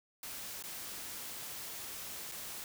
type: noise with dropouts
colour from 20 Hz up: white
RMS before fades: -44 dBFS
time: 0.23-2.64 s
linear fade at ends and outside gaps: 1 ms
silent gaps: 0.625-0.638 / 2.315-2.32 s
effects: none